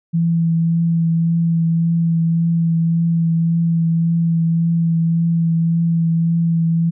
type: tone with vibrato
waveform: sine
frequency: 166.2 Hz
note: E3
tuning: 15 cents sharp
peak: -13 dBFS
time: 0.13-6.91 s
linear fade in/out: 20 ms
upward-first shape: triangle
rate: 1.8 Hz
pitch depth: 17 cents each way
effects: none